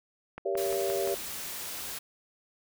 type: click train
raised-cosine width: 0.5 ms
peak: -24 dBFS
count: 5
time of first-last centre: 0.38-1.074 s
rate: 5.76 Hz
type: chord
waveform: sine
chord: G diminished seventh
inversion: none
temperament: just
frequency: 392 / 470.4 / 564.5 / 677.4 Hz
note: G4 / Bb4 / Db5 / Fb5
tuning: 0 / +16 / +31 / +47 cents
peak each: -30 / -36 / -33 / -35 dBFS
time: 0.45-1.15 s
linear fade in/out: 10 ms
type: noise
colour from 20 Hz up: white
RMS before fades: -38 dBFS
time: 0.57-1.99 s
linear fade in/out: 10 ms
effects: none